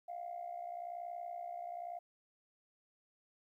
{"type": "tone with amplitude modulation", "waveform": "sine", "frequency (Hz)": 698.5, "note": "F5", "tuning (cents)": 0, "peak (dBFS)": -37, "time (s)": [0.08, 1.99], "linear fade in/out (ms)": 10, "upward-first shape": "sine", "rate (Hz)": 61, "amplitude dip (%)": 75, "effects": ["tanh soft clip ceiling -35 dBFS", "13-bit"]}